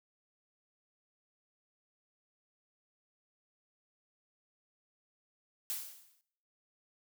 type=noise with exponential decay; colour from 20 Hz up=blue; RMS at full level=-35 dBFS; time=5.7-6.21 s; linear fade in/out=0 ms; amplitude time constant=110 ms; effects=noise-tail reverb RT60 0.7 s tail -19 dB re dry